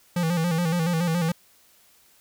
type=tone with vibrato; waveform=square; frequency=168.7 Hz; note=E3; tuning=40 cents sharp; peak=-22 dBFS; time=0.16-1.32 s; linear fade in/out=5 ms; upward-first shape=square; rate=7.1 Hz; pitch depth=71 cents each way; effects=white hiss -58 dBFS RMS until 2.2 s